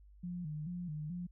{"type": "tone with vibrato", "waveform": "sine", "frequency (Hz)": 163.9, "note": "E3", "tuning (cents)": -10, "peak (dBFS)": -38, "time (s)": [0.23, 1.27], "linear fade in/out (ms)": 10, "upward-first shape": "square", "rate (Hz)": 2.3, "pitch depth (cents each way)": 130, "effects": ["added 50 Hz sine -56 dBFS peak until 1.31 s"]}